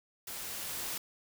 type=noise with level ramp; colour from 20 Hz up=white; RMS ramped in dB=-42 to -37 dBFS; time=0.27-0.98 s; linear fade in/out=5 ms; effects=none

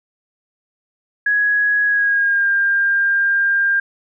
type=tone with pitch glide; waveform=sine; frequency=1669 to 1600.1 Hz; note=G#6 to G6; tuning=+8 to +35 cents; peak=-13 dBFS; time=1.26-3.8 s; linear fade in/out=5 ms; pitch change=-73 cents; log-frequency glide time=1.84-2.49 s; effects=none

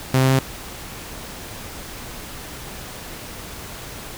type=tone with pitch steps; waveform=sawtooth; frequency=130.81 / 131.87 / 132.94 Hz; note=C3 / C3 / C3; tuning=0 / +14 / +28 cents; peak=-10 dBFS; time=0.14-0.389 s; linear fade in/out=2 ms; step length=83 ms; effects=pink hiss -35 dBFS RMS until 4.17 s

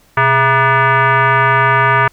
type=tone with frequency modulation; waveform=sine; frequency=125.6 Hz; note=B2; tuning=30 cents sharp; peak=-8 dBFS; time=0.17-2.08 s; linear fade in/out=5 ms; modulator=539 Hz; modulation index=3.3; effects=pink hiss -51 dBFS RMS until 2.12 s

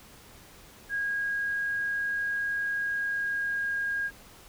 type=tone with pitch glide; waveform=sine; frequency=1637 to 1626.6 Hz; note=G#6 to G#6; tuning=-25 to -36 cents; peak=-27 dBFS; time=0.89-4.11 s; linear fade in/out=50 ms; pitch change=-11 cents; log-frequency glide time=2.77-3.77 s; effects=pink hiss -52 dBFS RMS until 4.48 s

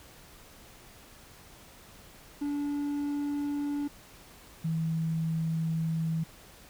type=tone pair in turn; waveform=triangle / sine; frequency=288.6 / 161.97 Hz; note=D4 / E3; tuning=-30 / -30 cents; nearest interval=minor seventh; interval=1000 cents; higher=first; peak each=-27 dBFS; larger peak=neither; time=2.41-3.88 / 4.64-6.24 s; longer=second; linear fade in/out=10 ms; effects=pink hiss -53 dBFS RMS until 6.69 s

